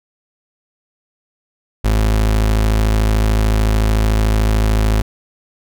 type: tone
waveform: 35% pulse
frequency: 53.6 Hz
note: A1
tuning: 45 cents flat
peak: -10 dBFS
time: 1.84-5.02 s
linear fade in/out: 10 ms
effects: none

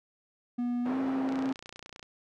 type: tone with pitch glide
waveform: triangle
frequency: 242.8 to 266.3 Hz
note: B3 to C4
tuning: -29 to +31 cents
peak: -26 dBFS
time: 0.58-1.53 s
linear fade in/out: 10 ms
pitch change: +160 cents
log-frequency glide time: 0.83-0.97 s
type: band-pass noise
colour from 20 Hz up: pink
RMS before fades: -39 dBFS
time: 0.85-1.53 s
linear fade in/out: 10 ms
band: 270 to 1100 Hz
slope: 12 dB/octave
type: click train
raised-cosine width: 0.2 ms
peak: -27 dBFS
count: 23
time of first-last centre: 1.29-2.028 s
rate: 29.8 Hz
effects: none

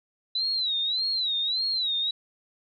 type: tone with vibrato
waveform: sine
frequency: 3951 Hz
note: B7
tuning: in tune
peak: -24 dBFS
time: 0.35-2.11 s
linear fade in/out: 5 ms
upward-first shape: sine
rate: 1.7 Hz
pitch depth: 140 cents each way
effects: none

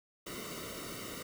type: noise with comb filter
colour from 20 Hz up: pink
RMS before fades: -43 dBFS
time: 0.26-1.23 s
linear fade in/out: 10 ms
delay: 1.2 ms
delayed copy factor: -0.85
effects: none

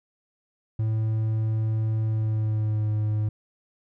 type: tone with pitch glide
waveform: triangle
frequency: 110 to 106.81 Hz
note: A2 to G#2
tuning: 0 to +49 cents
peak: -20 dBFS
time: 0.79-3.29 s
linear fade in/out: 5 ms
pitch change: -51 cents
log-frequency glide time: 2.05-2.89 s
effects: none

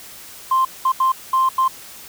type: tone bursts at uneven times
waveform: sine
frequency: 1050 Hz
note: C6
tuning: 6 cents sharp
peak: -12 dBFS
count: 5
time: 0.51-0.65 / 0.85-0.92 / 1-1.12 / 1.33-1.49 / 1.58-1.68 s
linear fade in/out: 5 ms
effects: tanh soft clip ceiling -9 dBFS + white hiss -39 dBFS RMS until 2.08 s

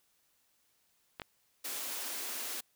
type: clicks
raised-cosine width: 0.3 ms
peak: -24 dBFS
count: 2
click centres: 1.198 / 1.218 s
type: high-pass noise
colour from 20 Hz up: white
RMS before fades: -39 dBFS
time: 1.64-2.61 s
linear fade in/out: 10 ms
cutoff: 230 Hz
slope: 96 dB/octave
effects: white hiss -73 dBFS RMS until 2.75 s

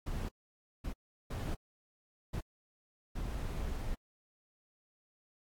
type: noise bursts at uneven times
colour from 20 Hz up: brown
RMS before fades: -37 dBFS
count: 5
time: 0.06-0.29 / 0.84-0.93 / 1.3-1.55 / 2.33-2.41 / 3.15-3.95 s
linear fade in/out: 10 ms
effects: AAC 64 kbps

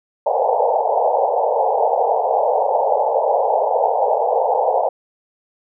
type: band-pass noise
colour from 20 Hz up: white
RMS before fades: -17 dBFS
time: 0.26-4.89 s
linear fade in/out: 5 ms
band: 450 to 900 Hz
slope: 96 dB/octave
effects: none

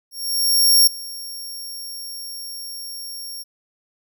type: tone with ADSR envelope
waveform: 20% pulse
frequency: 5540 Hz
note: F8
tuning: 15 cents flat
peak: -4 dBFS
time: 0.11-3.44 s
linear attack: 760 ms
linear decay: 5 ms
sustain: -21 dB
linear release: 25 ms
effects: none

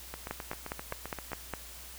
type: two click trains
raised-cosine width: 0.5 ms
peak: -19 / -23 dBFS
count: 7 / 10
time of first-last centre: 0.31-1.537 / 0.14-1.318 s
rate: 4.89 / 7.64 Hz
effects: added 60 Hz sine -51 dBFS peak until 1.98 s + white hiss -48 dBFS RMS until 1.98 s

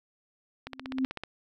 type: click train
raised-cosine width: 0.3 ms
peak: -20 dBFS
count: 10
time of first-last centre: 0.67-1.236 s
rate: 15.9 Hz
type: tone with exponential growth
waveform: sine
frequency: 261.6 Hz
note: C4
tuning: in tune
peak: -22 dBFS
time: 0.67-1.05 s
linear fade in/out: 0 ms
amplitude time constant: 82 ms
effects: none

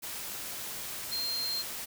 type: tone in noise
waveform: sine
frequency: 4186 Hz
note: C8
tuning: in tune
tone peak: -31 dBFS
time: 1.11-1.63 s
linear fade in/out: 20 ms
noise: white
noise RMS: -39 dBFS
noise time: 0.02-1.86 s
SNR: +5 dB
effects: none

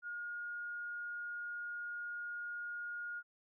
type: tone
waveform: sine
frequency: 1429 Hz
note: F6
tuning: 39 cents sharp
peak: -40 dBFS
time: 0.02-3.23 s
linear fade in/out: 50 ms
effects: none

